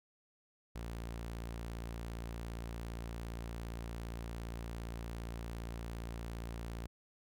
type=tone; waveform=sawtooth; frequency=57.4 Hz; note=A#1; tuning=26 cents flat; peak=-37 dBFS; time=0.75-6.87 s; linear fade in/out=10 ms; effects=none